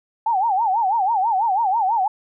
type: tone with vibrato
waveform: sine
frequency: 835 Hz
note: G#5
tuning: 9 cents sharp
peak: -16 dBFS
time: 0.26-2.08 s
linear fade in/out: 5 ms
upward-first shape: sine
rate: 6.1 Hz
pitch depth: 210 cents each way
effects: none